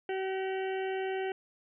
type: harmonic tone with a mistuned harmonic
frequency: 380.9 Hz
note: G4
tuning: 50 cents flat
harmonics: 1 / 2 / 4 / 5 / 6 / 7 / 8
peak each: -32 / -38 / -44 / -46 / -48 / -49 / -50 dBFS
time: 0.09-1.32 s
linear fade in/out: 2 ms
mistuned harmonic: 7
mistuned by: +51 cents
effects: none